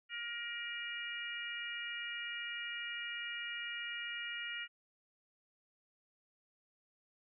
harmonic tone with a mistuned harmonic, 472.2 Hz, A#4, 22 cents sharp, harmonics 3 / 4 / 5 / 6, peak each -46 / -44 / -46 / -44 dBFS, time 0.09-4.68 s, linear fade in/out 50 ms, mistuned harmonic 6, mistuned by +19 cents, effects none

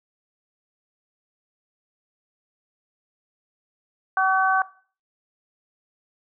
harmonic tone, 380.2 Hz, F#4, 47 cents sharp, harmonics 2 / 3 / 4, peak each -22 / -22 / -22 dBFS, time 4.17-4.62 s, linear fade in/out 2 ms, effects noise-tail reverb RT60 0.4 s tail -17 dB re dry

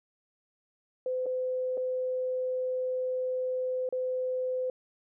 sine tone with dropouts, 510 Hz, C5, 44 cents flat, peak -28 dBFS, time 1.06-4.7 s, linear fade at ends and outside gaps 2 ms, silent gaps 1.259-1.264 / 1.772-1.776 / 3.89-3.925 s, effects none

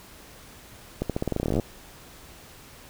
accelerating click train, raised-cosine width 2 ms, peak -12 dBFS, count 19, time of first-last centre 1.02-1.597 s, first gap 77 ms, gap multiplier 0.88, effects pink hiss -48 dBFS RMS until 2.89 s

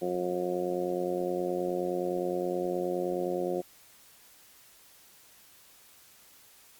harmonic tone, 89.6 Hz, F2, 45 cents sharp, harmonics 2 / 3 / 4 / 5 / 6 / 7 / 8, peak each -39 / -42 / -31 / -40 / -34 / -42 / -39 dBFS, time 0.01-3.62 s, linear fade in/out 20 ms, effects white hiss -57 dBFS RMS until 6.79 s + Opus 48 kbps

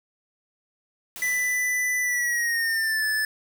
white noise with exponential decay, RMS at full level -37 dBFS, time 1.16-2.68 s, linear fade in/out 0 ms, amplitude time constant 330 ms
square tone with pitch glide, 1991 to 1743.3 Hz, B6 to A6, +14 to -17 cents, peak -23 dBFS, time 1.22-3.25 s, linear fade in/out 2 ms, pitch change -231 cents, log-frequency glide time 2.01-3.04 s
effects none

